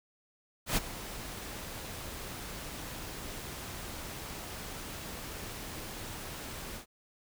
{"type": "noise with ADSR envelope", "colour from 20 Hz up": "pink", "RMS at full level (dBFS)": -27, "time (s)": [0.66, 6.86], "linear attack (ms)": 110, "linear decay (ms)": 21, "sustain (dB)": -15, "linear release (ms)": 97, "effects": []}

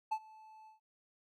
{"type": "tone with ADSR envelope", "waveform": "triangle", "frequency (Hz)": 872, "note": "A5", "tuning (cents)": -16, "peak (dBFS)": -28, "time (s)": [0.11, 0.8], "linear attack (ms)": 13, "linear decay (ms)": 62, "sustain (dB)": -24, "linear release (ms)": 130, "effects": []}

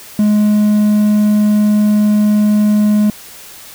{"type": "tone", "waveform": "triangle", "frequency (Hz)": 210, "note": "G#3", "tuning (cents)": 19, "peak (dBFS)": -6, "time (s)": [0.19, 3.1], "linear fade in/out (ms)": 2, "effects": ["white hiss -35 dBFS RMS until 3.74 s"]}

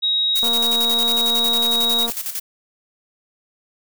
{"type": "tone", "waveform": "sine", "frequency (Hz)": 3798, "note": "A#7", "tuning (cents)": 32, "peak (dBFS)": -16, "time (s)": [0.02, 2.07], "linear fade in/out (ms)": 20}
{"type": "noise with tremolo", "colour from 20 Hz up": "blue", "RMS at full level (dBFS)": -25, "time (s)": [0.35, 2.4], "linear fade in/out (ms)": 10, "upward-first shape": "square", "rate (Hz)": 11, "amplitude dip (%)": 65}
{"type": "click train", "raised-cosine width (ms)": 1, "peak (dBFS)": -17, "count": 390, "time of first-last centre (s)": [0.43, 2.1], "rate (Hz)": 233}
{"effects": []}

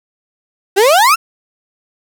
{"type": "exponential sweep", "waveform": "35% pulse", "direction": "up", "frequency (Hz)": [370, 1396.9], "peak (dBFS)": -5, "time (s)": [0.76, 1.16], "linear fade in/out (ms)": 20, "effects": []}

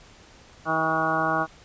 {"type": "harmonic tone with a mistuned harmonic", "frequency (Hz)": 160.2, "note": "E3", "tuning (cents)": -49, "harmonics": [1, 2, 3, 4, 5, 6, 7, 8, 9], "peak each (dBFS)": [-34, -31, -36, -29, -28, -35, -27, -32, -28], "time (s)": [0.65, 1.47], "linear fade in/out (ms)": 50, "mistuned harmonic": 8, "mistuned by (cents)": -25, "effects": ["pink hiss -51 dBFS RMS until 1.64 s", "resampled to 16000 Hz"]}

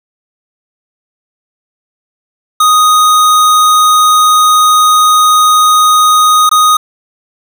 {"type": "tone with dropouts", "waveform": "square", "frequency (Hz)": 1244.5, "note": "D#6", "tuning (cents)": 0, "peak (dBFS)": -5, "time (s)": [2.6, 6.77], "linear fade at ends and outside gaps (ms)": 5, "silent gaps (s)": [6.493, 6.513], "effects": []}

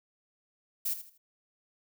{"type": "noise with echo", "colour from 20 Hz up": "violet", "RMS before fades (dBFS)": -31, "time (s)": [0.85, 0.94], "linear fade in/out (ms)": 10, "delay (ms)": 80, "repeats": 3, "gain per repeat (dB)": -11, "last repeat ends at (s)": 1.18, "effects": []}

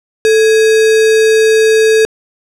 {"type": "tone with sample-and-hold", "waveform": "sine", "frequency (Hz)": 440, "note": "A4", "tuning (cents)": 0, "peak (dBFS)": -5, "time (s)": [0.25, 2.05], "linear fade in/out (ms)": 0, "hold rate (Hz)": 2100, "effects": ["low-pass 9000 Hz 12 dB/octave"]}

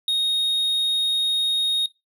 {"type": "tone", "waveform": "triangle", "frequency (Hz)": 3729, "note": "A#7", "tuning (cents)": 0, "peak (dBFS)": -17, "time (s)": [0.08, 1.86], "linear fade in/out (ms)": 2, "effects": ["noise-tail reverb RT60 0.2 s tail -21 dB re dry"]}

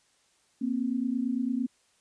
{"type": "tone pair together", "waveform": "sine", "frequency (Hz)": [236.2, 265.1], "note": ["A#3", "C4"], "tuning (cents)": [23, 23], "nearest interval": "major second", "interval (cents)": 200, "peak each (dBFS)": [-29, -29], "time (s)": [0.61, 1.67], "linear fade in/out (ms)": 10, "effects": ["white hiss -67 dBFS RMS until 2 s", "resampled to 22050 Hz"]}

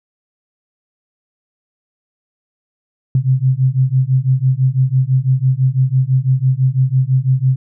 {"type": "beating tone pair", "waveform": "sine", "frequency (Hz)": [127.8, 133.8], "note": ["C3", "C3"], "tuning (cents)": [-40, 39], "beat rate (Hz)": 6, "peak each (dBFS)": -14, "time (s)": [3.15, 7.56], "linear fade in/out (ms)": 2, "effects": []}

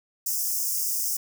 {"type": "high-pass noise", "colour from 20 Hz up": "white", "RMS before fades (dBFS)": -27, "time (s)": [0.26, 1.17], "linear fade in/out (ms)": 5, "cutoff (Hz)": 5100, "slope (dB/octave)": 96, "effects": []}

